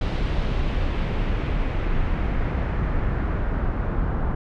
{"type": "noise with low-pass filter sweep", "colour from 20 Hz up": "brown", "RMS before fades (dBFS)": -23, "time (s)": [0.01, 4.35], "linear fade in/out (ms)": 5, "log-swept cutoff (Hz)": [3700, 1300], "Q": 1.4, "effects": []}